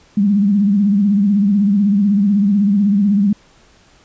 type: tone with vibrato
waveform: sine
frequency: 201.8 Hz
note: G#3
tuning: 49 cents flat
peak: -10 dBFS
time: 0.17-3.33 s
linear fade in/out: 5 ms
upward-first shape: sine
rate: 16 Hz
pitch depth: 82 cents each way
effects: pink hiss -50 dBFS RMS until 4.04 s + resampled to 16000 Hz